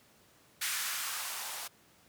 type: noise with band-pass filter sweep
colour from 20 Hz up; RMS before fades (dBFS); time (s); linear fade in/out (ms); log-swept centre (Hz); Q
violet; -37; 0.61-1.68; 10; 1700 to 680; 1.7
effects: pink hiss -63 dBFS RMS until 2.08 s + high-pass 100 Hz 12 dB/octave